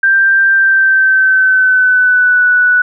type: tone with pitch glide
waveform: sine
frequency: 1577 to 1479.9 Hz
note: G6 to F#6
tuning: +10 to 0 cents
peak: -6 dBFS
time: 0.03-2.82 s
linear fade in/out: 5 ms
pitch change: -110 cents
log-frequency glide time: 0.51-2.44 s
effects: none